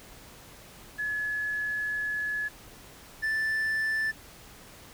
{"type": "tone pair in turn", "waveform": ["sine", "triangle"], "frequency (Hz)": [1703, 1761], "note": ["G#6", "A6"], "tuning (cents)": [43, 1], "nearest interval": "minor second", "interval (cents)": 58, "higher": "second", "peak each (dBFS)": [-28, -24], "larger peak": "second", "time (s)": [[0.98, 2.49], [3.22, 4.12]], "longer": "first", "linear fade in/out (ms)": 20, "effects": ["pink hiss -50 dBFS RMS until 4.93 s"]}